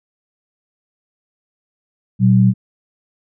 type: tone pair together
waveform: sine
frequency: 119.28 / 190 Hz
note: A#2 / F#3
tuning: +40 / +46 cents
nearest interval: minor sixth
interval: 806 cents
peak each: -11 dBFS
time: 2.19-2.54 s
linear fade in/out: 50 ms
effects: none